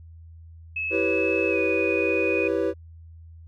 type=tone with pitch glide; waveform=sine; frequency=2590 to 2480 Hz; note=E7 to D#7; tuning=-31 to -6 cents; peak=-25 dBFS; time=0.76-2.48 s; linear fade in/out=5 ms; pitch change=-75 cents; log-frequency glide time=1.49-1.58 s
type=chord; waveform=triangle; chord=C# half-diminished seventh; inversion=first; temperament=equal; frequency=329.6 / 392 / 493.9 / 554.4 Hz; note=E4 / G4 / B4 / C#5; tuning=0 / 0 / 0 / 0 cents; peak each=-25 / -24 / -24 / -27 dBFS; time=0.9-2.74 s; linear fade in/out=50 ms
effects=added 82 Hz sine -42 dBFS peak until 3.47 s + MP3 96 kbps